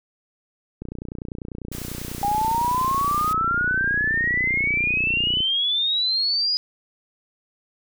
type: click train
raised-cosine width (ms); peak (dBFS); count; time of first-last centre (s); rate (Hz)
3; -19; 139; 0.82-5.405; 30.1
type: noise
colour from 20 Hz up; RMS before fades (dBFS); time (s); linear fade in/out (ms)
white; -37; 1.72-3.33; 2
type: exponential sweep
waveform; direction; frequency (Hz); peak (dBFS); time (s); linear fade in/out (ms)
sine; up; 804 to 4978; -19; 2.23-6.57; 0
effects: none